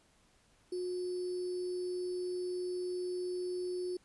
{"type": "tone with sample-and-hold", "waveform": "sine", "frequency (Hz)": 361.5, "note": "F#4", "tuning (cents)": -40, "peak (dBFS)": -34, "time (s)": [0.72, 3.97], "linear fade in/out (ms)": 5, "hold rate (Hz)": 4900, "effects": ["pink hiss -68 dBFS RMS until 4.04 s", "resampled to 24000 Hz"]}